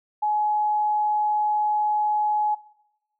sine tone, 844 Hz, G#5, 28 cents sharp, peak -20 dBFS, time 0.22-2.55 s, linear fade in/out 10 ms, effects noise-tail reverb RT60 0.9 s tail -20 dB re dry

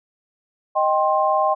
sine chord, C minor, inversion first, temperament equal with one note detuned, 622.3 / 784 / 1056.8 Hz, Eb5 / G5 / C6, 0 / 0 / +17 cents, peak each -20 dBFS, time 0.75-1.55 s, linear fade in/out 20 ms, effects none

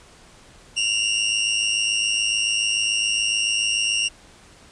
sawtooth tone pair together, 2749 / 2856 Hz, F7 / F7, -28 / +38 cents, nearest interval minor second, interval 66 cents, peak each -19 dBFS, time 0.76-4.09 s, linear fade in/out 20 ms, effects pink hiss -49 dBFS RMS until 4.71 s + resampled to 22050 Hz

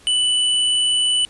square tone, 2979 Hz, F#7, 11 cents sharp, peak -16 dBFS, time 0.07-1.25 s, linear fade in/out 0 ms, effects pink hiss -48 dBFS RMS until 1.29 s + resampled to 24000 Hz

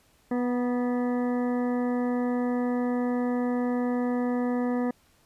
harmonic tone with a mistuned harmonic, 245.9 Hz, B3, 7 cents flat, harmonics 1 / 2 / 3 / 4 / 5 / 7 / 8, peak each -25 / -31 / -37 / -41 / -43 / -45 / -48 dBFS, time 0.31-4.91 s, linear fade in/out 5 ms, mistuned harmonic 4, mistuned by -21 cents, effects pink hiss -63 dBFS RMS until 5.25 s + resampled to 32000 Hz

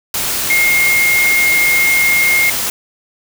sine tone in noise, 2139 Hz, C7, 38 cents sharp, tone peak -10 dBFS, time 0.5-2.5 s, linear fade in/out 2 ms, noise white, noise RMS -18 dBFS, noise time 0.14-2.7 s, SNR +5 dB, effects none

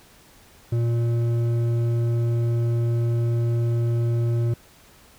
sine tone with hard clipping, 117.4 Hz, A#2, 13 cents sharp, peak -21 dBFS, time 0.72-4.54 s, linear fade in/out 5 ms, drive 8 dB, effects pink hiss -52 dBFS RMS until 5.18 s

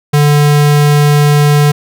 square tone, 146.83 Hz, D3, in tune, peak -6 dBFS, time 0.13-1.72 s, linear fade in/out 10 ms, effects none

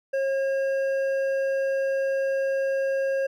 sine tone with hard clipping, 541 Hz, C#5, 42 cents flat, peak -24 dBFS, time 0.13-3.27 s, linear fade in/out 10 ms, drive 7 dB, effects none

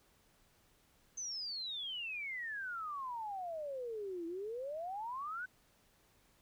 sine exponential two-way sweep, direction down then up, 6300 to 327.2 to 1538 Hz, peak -39 dBFS, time 1.17-5.46 s, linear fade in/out 10 ms, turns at 4.26 s, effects pink hiss -70 dBFS RMS until 6.41 s

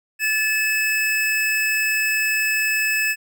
square tone pair together, 1735.3 / 2600 Hz, A6 / E7, -24 / -24 cents, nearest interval perfect fifth, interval 700 cents, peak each -23 / -21 dBFS, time 0.19-3.16 s, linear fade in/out 50 ms, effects none

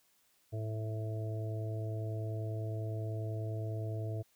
harmonic tone with a mistuned harmonic, 110 Hz, A2, in tune, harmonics 1 / 3 / 4 / 5 / 6, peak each -35 / -47 / -47 / -53 / -46 dBFS, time 0.52-4.23 s, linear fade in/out 20 ms, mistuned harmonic 1, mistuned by -18 cents, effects white hiss -71 dBFS RMS until 4.35 s

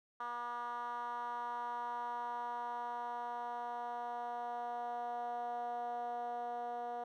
10% pulse tone with band-pass filter sweep, 240.2 Hz, B3, 48 cents flat, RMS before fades -41 dBFS, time 0.2-7.04 s, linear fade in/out 5 ms, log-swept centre 1100 to 650 Hz, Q 4.1, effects none

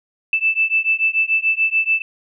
sine beating tone pair, 2637 / 2643.9 Hz, E7 / E7, 0 / +5 cents, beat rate 6.9 Hz, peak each -18 dBFS, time 0.33-2.02 s, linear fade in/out 2 ms, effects none

